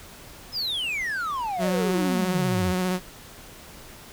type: exponential sweep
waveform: triangle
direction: down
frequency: 5274 to 77.78 Hz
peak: -24 dBFS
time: 0.52-2.75 s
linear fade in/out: 50 ms
type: tone with vibrato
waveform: sawtooth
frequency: 183.4 Hz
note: F#3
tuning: 15 cents flat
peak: -19 dBFS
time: 1.58-3 s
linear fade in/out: 50 ms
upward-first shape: square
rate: 15 Hz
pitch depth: 19 cents each way
effects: pink hiss -45 dBFS RMS until 4.12 s